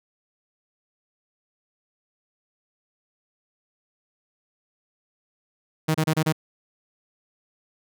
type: tone bursts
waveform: sawtooth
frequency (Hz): 157.2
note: D#3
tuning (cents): +18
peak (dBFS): -15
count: 5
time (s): 5.88-6.326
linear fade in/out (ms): 10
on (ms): 66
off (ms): 29
effects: none